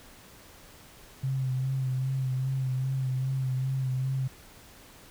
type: tone with vibrato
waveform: sine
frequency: 131.3 Hz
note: C3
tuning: 6 cents sharp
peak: -26 dBFS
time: 1.23-4.28 s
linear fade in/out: 10 ms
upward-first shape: sine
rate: 2.5 Hz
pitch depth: 33 cents each way
effects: pink hiss -52 dBFS RMS until 5.1 s